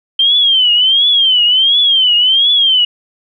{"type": "tone with vibrato", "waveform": "sine", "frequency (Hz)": 3136, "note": "G7", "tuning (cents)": 0, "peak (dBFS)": -7, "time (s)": [0.19, 2.85], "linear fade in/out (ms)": 5, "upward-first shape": "triangle", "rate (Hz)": 1.4, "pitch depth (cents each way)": 170, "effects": []}